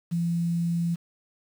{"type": "tone with quantisation", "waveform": "sine", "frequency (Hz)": 170, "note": "F3", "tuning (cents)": -46, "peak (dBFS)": -23, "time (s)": [0.11, 0.96], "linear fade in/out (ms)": 20, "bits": 8, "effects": []}